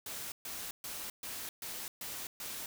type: noise bursts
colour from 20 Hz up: white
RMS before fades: -42 dBFS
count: 7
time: 0.06-2.66 s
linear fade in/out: 2 ms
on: 260 ms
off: 130 ms
effects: none